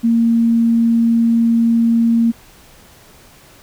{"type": "tone", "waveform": "sine", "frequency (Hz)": 230.9, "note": "A#3", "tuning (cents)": -16, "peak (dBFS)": -10, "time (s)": [0.03, 2.32], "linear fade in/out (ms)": 20, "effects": ["pink hiss -45 dBFS RMS until 3.62 s"]}